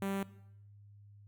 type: tone with notch filter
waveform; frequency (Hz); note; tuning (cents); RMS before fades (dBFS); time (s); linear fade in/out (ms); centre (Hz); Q
sawtooth; 196; G3; 0; -36; 0.02-0.23; 2; 5000; 0.97
effects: noise-tail reverb RT60 0.8 s tail -18 dB re dry + added 102 Hz sine -54 dBFS peak until 1.27 s